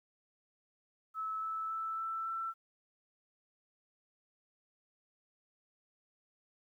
sine tone with pitch steps, 1301 / 1310 / 1319.2 / 1328.3 / 1337.6 Hz, E6 / E6 / E6 / E6 / E6, -23 / -11 / +1 / +13 / +25 cents, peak -35 dBFS, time 1.14-2.54 s, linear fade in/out 50 ms, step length 280 ms, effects 12-bit

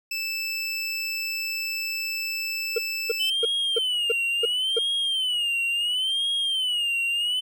25% pulse tone, 2637 Hz, E7, in tune, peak -23 dBFS, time 0.11-3.3 s, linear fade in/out 5 ms
triangle tone bursts, 461.4 Hz, A#4, 18 cents flat, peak -18 dBFS, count 7, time 2.76-4.788 s, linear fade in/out 5 ms, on 24 ms, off 310 ms
triangle tone with vibrato, 3000 Hz, F#7, 23 cents sharp, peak -21 dBFS, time 3.19-7.41 s, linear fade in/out 20 ms, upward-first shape sine, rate 0.72 Hz, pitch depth 150 cents each way
effects none

